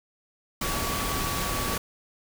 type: tone in noise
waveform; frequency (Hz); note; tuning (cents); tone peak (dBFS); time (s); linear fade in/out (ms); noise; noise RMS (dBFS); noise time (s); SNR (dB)
sine; 1137; C#6; +44; -34; 0.61-1.78; 5; pink; -29; 0.61-1.78; -8
effects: none